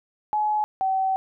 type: tone pair in turn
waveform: sine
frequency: 848 / 764.5 Hz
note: G#5 / G5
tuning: +36 / -44 cents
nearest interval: major second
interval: 180 cents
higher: first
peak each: -20 dBFS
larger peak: neither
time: 0.33-0.64 / 0.81-1.16 s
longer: second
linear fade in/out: 0 ms
effects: none